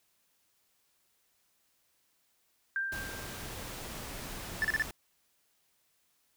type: tone with exponential decay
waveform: sine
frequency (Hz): 1582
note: G6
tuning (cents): +15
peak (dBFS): -28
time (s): 2.76-3.68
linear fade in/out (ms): 1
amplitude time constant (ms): 200
type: noise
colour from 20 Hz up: pink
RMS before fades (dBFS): -42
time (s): 2.92-4.91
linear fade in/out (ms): 2
type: tone bursts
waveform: triangle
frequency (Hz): 1760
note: A6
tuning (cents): 0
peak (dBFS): -24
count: 4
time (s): 4.62-4.822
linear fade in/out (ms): 0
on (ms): 25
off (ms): 34
effects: white hiss -73 dBFS RMS until 6.36 s